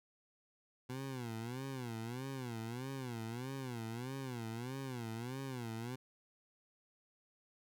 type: tone with vibrato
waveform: 20% pulse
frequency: 123.47 Hz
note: B2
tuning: in tune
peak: -36 dBFS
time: 0.89-5.96 s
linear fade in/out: 10 ms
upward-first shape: sine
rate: 1.6 Hz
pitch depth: 170 cents each way
effects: none

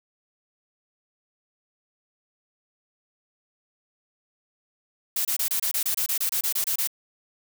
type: noise bursts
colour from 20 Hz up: blue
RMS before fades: -25 dBFS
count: 15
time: 5.16-6.874 s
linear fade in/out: 5 ms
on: 90 ms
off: 26 ms
effects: none

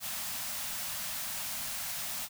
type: band-stop noise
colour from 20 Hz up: white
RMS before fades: -37 dBFS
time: 0-2.29 s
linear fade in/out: 50 ms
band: 260 to 560 Hz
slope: 96 dB/octave
effects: none

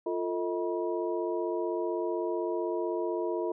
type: tone cluster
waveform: sine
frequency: 349.2 / 445 / 634 / 966 Hz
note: F4 / A4 / D#5 / B5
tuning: 0 / +20 / +32 / -39 cents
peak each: -31 / -34 / -36 / -39 dBFS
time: 0.06-3.52 s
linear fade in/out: 5 ms
effects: none

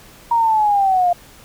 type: linear sweep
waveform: sine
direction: down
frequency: 945 to 694 Hz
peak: -12 dBFS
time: 0.31-1.13 s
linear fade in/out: 5 ms
effects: pink hiss -44 dBFS RMS until 1.44 s

